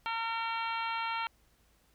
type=harmonic tone; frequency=456.1 Hz; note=A#4; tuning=38 cents flat; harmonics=2 / 3 / 4 / 5 / 6 / 7 / 8 / 9; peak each=-35 / -37 / -46 / -41 / -42 / -44 / -54 / -49 dBFS; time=0.06-1.27 s; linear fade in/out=0 ms; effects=added 55 Hz sine -69 dBFS peak until 1.94 s + pink hiss -69 dBFS RMS until 1.94 s